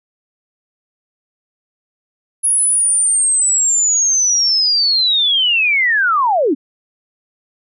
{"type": "linear sweep", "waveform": "sine", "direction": "down", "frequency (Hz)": [10548, 239.1], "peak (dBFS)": -11, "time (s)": [2.43, 6.55], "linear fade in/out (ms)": 20, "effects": []}